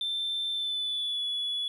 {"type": "tone with pitch glide", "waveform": "triangle", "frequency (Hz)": [3556, 3409], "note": ["A7", "G#7"], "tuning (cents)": [18, 45], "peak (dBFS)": -26, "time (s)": [0.01, 1.68], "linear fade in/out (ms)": 2, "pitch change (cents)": -73, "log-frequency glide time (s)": [0.52, 1.23], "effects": ["tanh soft clip ceiling -25 dBFS", "11-bit"]}